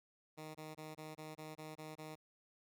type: tone bursts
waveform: 10% pulse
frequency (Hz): 155.56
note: D#3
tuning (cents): 0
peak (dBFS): -39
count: 9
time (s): 0.37-2.158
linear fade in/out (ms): 20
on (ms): 180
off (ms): 21
effects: none